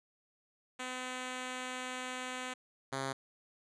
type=tone pair in turn; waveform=5% pulse; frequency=254.2 / 134.66 Hz; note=C4 / C#3; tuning=-50 / -50 cents; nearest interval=major seventh; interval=1100 cents; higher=first; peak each=-27 / -24 dBFS; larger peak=second; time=0.79-2.54 / 2.92-3.13 s; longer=first; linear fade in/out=10 ms; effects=resampled to 24000 Hz